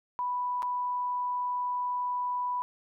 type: tone with dropouts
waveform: sine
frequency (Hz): 987.8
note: B5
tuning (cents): 0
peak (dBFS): -28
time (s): 0.19-2.62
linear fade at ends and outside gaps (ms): 0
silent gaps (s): 0.622-0.629
effects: none